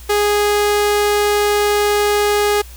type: tone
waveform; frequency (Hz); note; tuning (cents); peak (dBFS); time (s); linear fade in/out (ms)
sawtooth; 413.8; G#4; -6; -9; 0.09-2.62; 10
effects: added 60 Hz sine -34 dBFS peak until 2.76 s + white hiss -42 dBFS RMS until 2.76 s